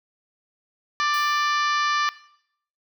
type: harmonic tone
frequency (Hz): 590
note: D5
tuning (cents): +8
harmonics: 2 / 3 / 4 / 5 / 6 / 7 / 8 / 9 / 10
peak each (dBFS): -22 / -26 / -32 / -35 / -36 / -35 / -36 / -39 / -39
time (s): 1-2.09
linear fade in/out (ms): 0
type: noise with exponential decay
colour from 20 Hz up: violet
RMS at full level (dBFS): -39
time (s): 1.14-1.83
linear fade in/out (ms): 0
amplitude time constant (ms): 150
effects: noise-tail reverb RT60 0.7 s tail -18 dB re dry